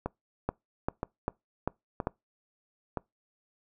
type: two click trains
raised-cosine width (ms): 1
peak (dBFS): -17 / -14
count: 4 / 5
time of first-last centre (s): 0.06-2.973 / 0.49-2.071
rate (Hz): 1.03 / 2.53
effects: noise-tail reverb RT60 0.2 s tail -25 dB re dry